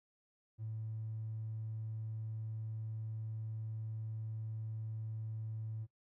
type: tone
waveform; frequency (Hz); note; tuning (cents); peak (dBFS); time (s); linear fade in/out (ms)
triangle; 110; A2; 0; -36; 0.58-5.87; 50
effects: noise-tail reverb RT60 0.1 s tail -21 dB re dry + tanh soft clip ceiling -36 dBFS